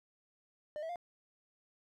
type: tone with pitch steps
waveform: triangle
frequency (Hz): 603 / 650 / 700.7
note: D5 / E5 / F5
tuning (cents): +46 / -24 / +6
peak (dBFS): -36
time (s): 0.76-0.958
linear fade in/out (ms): 0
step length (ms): 66
effects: none